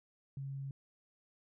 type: tone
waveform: sine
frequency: 137 Hz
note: C#3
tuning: 20 cents flat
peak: -39 dBFS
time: 0.37-0.71 s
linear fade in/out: 2 ms
effects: none